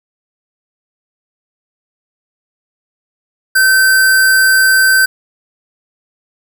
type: tone with sample-and-hold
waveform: sine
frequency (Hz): 1537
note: G6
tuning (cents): -35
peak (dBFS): -6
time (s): 3.55-5.06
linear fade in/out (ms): 10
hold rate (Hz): 6300
effects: none